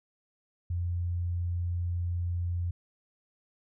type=tone; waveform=sine; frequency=87.31 Hz; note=F2; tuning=in tune; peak=-28 dBFS; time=0.7-2.71 s; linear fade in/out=5 ms; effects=none